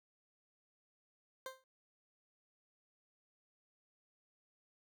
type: tone with exponential decay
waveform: 20% pulse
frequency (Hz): 523.3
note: C5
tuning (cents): 0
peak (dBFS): -35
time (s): 1.46-1.64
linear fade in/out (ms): 1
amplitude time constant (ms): 39
effects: none